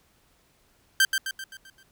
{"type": "tone with echo", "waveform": "sawtooth", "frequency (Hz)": 1566, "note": "G6", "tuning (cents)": -2, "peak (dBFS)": -13, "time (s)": [1, 1.05], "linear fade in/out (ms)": 2, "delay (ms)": 130, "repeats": 6, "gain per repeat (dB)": -6, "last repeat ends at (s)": 1.83, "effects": ["pink hiss -64 dBFS RMS until 1.91 s"]}